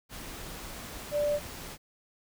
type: tone in noise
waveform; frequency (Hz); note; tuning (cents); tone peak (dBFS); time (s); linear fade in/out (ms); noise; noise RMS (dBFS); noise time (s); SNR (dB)
sine; 587.3; D5; 0; -25; 1.11-1.4; 50; pink; -42; 0.09-1.78; +14
effects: none